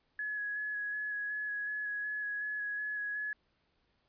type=tone with vibrato; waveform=sine; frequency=1685 Hz; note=G#6; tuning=25 cents sharp; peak=-34 dBFS; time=0.19-3.33 s; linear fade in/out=2 ms; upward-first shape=square; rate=2.7 Hz; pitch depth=14 cents each way; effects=pink hiss -75 dBFS RMS until 4.08 s + resampled to 11025 Hz